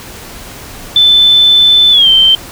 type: tone with pitch glide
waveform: sine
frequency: 3520 to 3118 Hz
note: A7 to G7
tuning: 0 to -10 cents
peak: -3 dBFS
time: 0.96-2.35 s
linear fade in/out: 2 ms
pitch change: -210 cents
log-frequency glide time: 1.91-2.08 s
effects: pink hiss -29 dBFS RMS until 2.51 s